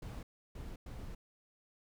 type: noise bursts at uneven times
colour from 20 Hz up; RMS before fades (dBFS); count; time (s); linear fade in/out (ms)
brown; -45; 3; 0.02-0.23 / 0.55-0.76 / 0.86-1.15; 5
effects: none